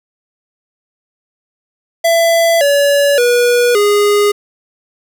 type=tone with pitch steps; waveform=square; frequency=669 / 569.1 / 484.1 / 411.8 Hz; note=E5 / C#5 / B4 / G#4; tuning=+25 / +45 / -35 / -15 cents; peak=-9 dBFS; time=2.04-4.32 s; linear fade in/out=10 ms; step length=570 ms; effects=none